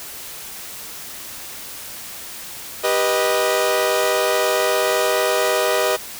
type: chord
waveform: sawtooth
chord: G augmented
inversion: none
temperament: equal with one note detuned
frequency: 392 / 489.1 / 622.3 Hz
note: G4 / B4 / D#5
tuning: 0 / -17 / 0 cents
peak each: -19 / -17 / -16 dBFS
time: 2.83-5.97 s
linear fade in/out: 20 ms
effects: white hiss -34 dBFS RMS until 6.19 s